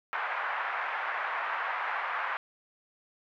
pink band-pass noise, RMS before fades -33 dBFS, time 0.13-2.37 s, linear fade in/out 0 ms, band 830 to 2000 Hz, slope 24 dB/octave, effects none

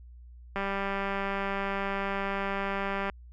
click train, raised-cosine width 0.5 ms, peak -17 dBFS, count 501, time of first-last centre 0.56-3.098 s, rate 197 Hz, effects added 60 Hz sine -46 dBFS peak until 3.32 s

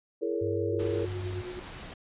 sine chord, A# half-diminished seventh, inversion second, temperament just, 335.6 / 419.5 / 466.2 / 559.4 Hz, E4 / G#4 / A#4 / C#5, +31 / +17 / 0 / +16 cents, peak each -33 / -32 / -32 / -38 dBFS, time 0.21-1.06 s, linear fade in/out 20 ms
sine tone with pitch glide, 99.3 to 96.31 Hz, G2 to G2, +23 to -30 cents, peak -33 dBFS, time 0.41-1.42 s, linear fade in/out 10 ms, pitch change -53 cents, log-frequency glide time 0.72-1.26 s
sine tone with tremolo, 361.5 Hz, F#4, 40 cents flat, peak -35 dBFS, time 0.71-1.6 s, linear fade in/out 10 ms, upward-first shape sine, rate 9.3 Hz, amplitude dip 60%
pink noise, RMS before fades -43 dBFS, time 0.79-1.94 s, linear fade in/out 5 ms
effects resampled to 8000 Hz

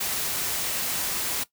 white noise, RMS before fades -28 dBFS, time 0-1.44 s, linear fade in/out 10 ms, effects noise-tail reverb RT60 0.1 s tail -17 dB re dry

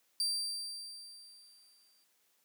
35% pulse tone with exponential decay, 4699 Hz, D8, in tune, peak -28 dBFS, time 0.2-2.04 s, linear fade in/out 1 ms, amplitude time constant 400 ms, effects white hiss -73 dBFS RMS until 2.44 s + high-pass 200 Hz 12 dB/octave

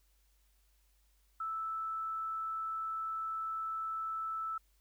sine tone, 1316 Hz, E6, 3 cents flat, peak -35 dBFS, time 1.4-4.58 s, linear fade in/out 5 ms, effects added 50 Hz sine -68 dBFS peak until 4.8 s + white hiss -75 dBFS RMS until 4.8 s

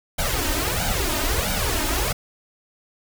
pink noise with flanger, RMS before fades -23 dBFS, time 0.18-2.13 s, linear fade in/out 10 ms, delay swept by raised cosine 1.3 to 3.3 ms, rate 1.5 Hz, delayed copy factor +0.95, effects none

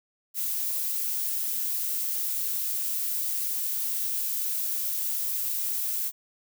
violet noise, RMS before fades -29 dBFS, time 0.34-6.12 s, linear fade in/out 50 ms, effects none

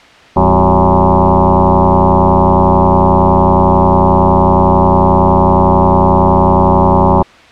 sine tone with frequency modulation, 380 Hz, F#4, 46 cents sharp, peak -5 dBFS, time 0.36-7.23 s, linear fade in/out 10 ms, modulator 91 Hz, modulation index 7, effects white hiss -39 dBFS RMS until 7.51 s + low-pass 3000 Hz 12 dB/octave

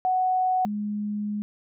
sine tone pair in turn, 742 / 208.2 Hz, F#5 / G#3, +5 / +5 cents, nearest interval octave + minor seventh, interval 2200 cents, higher first, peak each -20 / -26 dBFS, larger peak first, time 0.05-0.65 / 0.65-1.42 s, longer second, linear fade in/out 0 ms, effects none

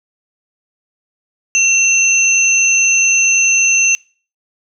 sine tone pair together, 2715 / 6196 Hz, F7 / G8, -50 / -21 cents, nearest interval octave + major second, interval 1429 cents, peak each -12 dBFS, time 1.55-3.95 s, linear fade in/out 0 ms, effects noise-tail reverb RT60 0.4 s tail -23 dB re dry

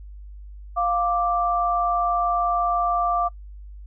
sine tone pair together, 700.9 / 1174.7 Hz, F5 / D6, +6 / 0 cents, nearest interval major sixth, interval 894 cents, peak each -22 dBFS, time 0.76-3.29 s, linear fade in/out 20 ms, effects noise-tail reverb RT60 0.1 s tail -23 dB re dry + added 50 Hz sine -37 dBFS peak until 3.86 s

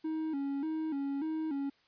triangle tone with vibrato, 296.5 Hz, D4, 17 cents sharp, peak -30 dBFS, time 0.04-1.7 s, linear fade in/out 10 ms, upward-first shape square, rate 1.7 Hz, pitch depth 110 cents each way, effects white hiss -68 dBFS RMS until 1.87 s + resampled to 11025 Hz

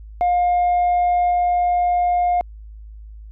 sine tone pair in turn, 710 / 710 Hz, F5 / F5, +28 / +28 cents, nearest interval unison, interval 0 cents, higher neither, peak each -12 / -13 dBFS, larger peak first, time 0.21-1.31 / 1.31-2.41 s, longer neither, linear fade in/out 0 ms, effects tanh soft clip ceiling -13 dBFS + added 53 Hz sine -35 dBFS peak until 3.31 s

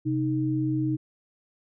sine tone pair together, 130.8 / 311.1 Hz, C3 / D#4, 0 / 0 cents, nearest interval octave + minor third, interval 1500 cents, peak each -27 / -25 dBFS, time 0.05-0.97 s, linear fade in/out 20 ms, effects none

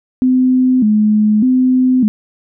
sine tone with vibrato, 233.1 Hz, A#3, in tune, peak -8 dBFS, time 0.22-2.08 s, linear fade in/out 0 ms, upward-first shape square, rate 0.83 Hz, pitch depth 160 cents each way, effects none

